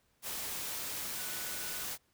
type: tone in noise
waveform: sine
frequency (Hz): 1480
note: F#6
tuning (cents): 0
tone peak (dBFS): -50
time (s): 1.14-1.87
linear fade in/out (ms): 50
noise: white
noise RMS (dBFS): -39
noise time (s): 0.22-1.98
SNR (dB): -14
effects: pink hiss -73 dBFS RMS until 2.13 s